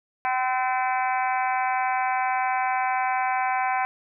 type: harmonic tone with a mistuned harmonic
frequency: 255.6 Hz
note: C4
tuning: 40 cents flat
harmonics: 3 / 4 / 5 / 6 / 7 / 8 / 9 / 10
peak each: -24 / -28 / -37 / -32 / -37 / -36 / -33 / -41 dBFS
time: 0.25-3.85 s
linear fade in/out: 0 ms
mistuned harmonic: 5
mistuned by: +40 cents
effects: none